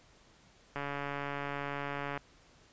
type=click train; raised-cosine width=0.5 ms; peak=-22 dBFS; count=202; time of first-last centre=0.76-2.175 s; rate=142 Hz; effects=pink hiss -62 dBFS RMS until 2.72 s + resampled to 16000 Hz